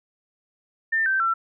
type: tone with pitch steps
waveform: sine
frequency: 1798 / 1556.2 / 1347 Hz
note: A6 / G6 / E6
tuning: +37 / -13 / +37 cents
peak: -19 dBFS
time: 0.92-1.34 s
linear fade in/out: 10 ms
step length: 140 ms
effects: none